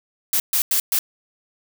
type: noise bursts at uneven times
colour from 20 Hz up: blue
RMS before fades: -19 dBFS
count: 4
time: 0.33-0.4 / 0.53-0.62 / 0.71-0.8 / 0.92-0.99 s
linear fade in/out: 2 ms
effects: none